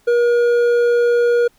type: tone with hard clipping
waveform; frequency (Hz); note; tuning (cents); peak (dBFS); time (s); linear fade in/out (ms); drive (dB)
triangle; 477.5; A#4; +42; -13; 0.07-1.48; 10; 9
effects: pink hiss -57 dBFS RMS until 1.58 s